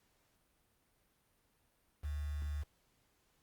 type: tone with quantisation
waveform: sine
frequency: 73.42 Hz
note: D2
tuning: in tune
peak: -36 dBFS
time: 2.03-2.64 s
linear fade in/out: 20 ms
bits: 9
effects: pink hiss -75 dBFS RMS until 3.42 s + Opus 48 kbps